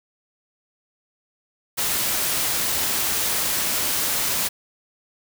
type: noise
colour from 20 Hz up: white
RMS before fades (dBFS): -23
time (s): 1.77-4.49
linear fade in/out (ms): 20
effects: none